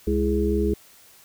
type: harmonic tone with a mistuned harmonic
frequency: 69.3 Hz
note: C#2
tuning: in tune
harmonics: 1 / 3 / 5 / 6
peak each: -24 / -26 / -26 / -24 dBFS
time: 0.07-0.74 s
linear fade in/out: 5 ms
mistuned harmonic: 5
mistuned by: -78 cents
effects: white hiss -52 dBFS RMS until 1.24 s